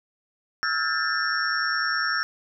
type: tone cluster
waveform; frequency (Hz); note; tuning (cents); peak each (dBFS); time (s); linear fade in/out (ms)
sine; 1305 / 1415 / 1616 / 1766 / 5490; E6 / F6 / G#6 / A6 / F8; -18 / +22 / -48 / +6 / -31; -29; 0.63-2.23; 0
effects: none